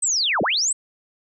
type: linear two-way sweep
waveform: sine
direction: down then up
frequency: 8372 to 138.59 to 8372 Hz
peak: -18 dBFS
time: 0.02-0.73 s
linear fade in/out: 10 ms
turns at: 0.42 s
effects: none